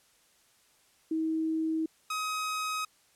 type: tone pair in turn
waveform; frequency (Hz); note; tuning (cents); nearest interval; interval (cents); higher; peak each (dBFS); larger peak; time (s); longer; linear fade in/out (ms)
sine / sawtooth; 319.6 / 1264.4; D#4 / D#6; +47 / +27; 2 octaves; 2380; second; -27; neither; 1.11-1.86 / 2.1-2.85; neither; 5
effects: white hiss -65 dBFS RMS until 3.15 s + low-pass 11000 Hz 12 dB/octave